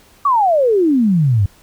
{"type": "exponential sweep", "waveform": "sine", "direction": "down", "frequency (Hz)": [1174.7, 92.5], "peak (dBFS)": -10, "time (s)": [0.25, 1.46], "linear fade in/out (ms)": 5, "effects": ["pink hiss -49 dBFS RMS until 1.62 s"]}